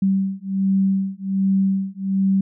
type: beating tone pair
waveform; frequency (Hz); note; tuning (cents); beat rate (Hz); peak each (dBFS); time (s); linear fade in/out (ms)
sine; 192.7 / 194; G3 / G3; -29 / -18; 1.3; -20; 0.02-2.41; 5
effects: none